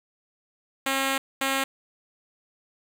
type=tone bursts at uneven times; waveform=5% pulse; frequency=270 Hz; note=C#4; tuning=45 cents flat; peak=-12 dBFS; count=2; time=0.86-1.18 / 1.41-1.64 s; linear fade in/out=5 ms; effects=none